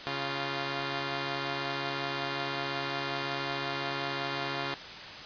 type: tone pair together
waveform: 5% pulse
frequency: 138.58 / 349.2 Hz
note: C#3 / F4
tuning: 0 / 0 cents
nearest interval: octave + major third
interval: 1600 cents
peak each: -23 dBFS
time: 0.07-4.74 s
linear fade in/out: 0 ms
effects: white hiss -42 dBFS RMS until 5.25 s + resampled to 11025 Hz